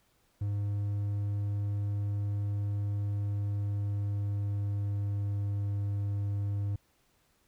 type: tone with pitch glide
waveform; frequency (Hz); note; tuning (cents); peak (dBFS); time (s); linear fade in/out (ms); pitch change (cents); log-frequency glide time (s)
triangle; 101.9 to 101.08; G#2 to G#2; -32 to -46; -27; 0.41-6.76; 5; -14; 3.03-5.72
effects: pink hiss -70 dBFS RMS until 7.47 s